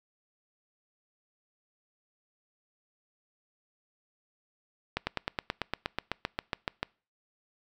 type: slowing click train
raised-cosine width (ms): 0.3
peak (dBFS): -13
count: 16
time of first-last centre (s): 4.97-6.83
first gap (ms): 100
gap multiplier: 1.03
effects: noise-tail reverb RT60 0.4 s tail -26 dB re dry